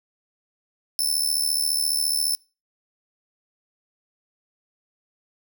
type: tone with amplitude modulation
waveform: 20% pulse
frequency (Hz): 5290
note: E8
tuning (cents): +5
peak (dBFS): -12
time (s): 0.99-2.35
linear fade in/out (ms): 0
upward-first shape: sine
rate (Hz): 74.5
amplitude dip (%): 85
effects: noise-tail reverb RT60 0.3 s tail -24 dB re dry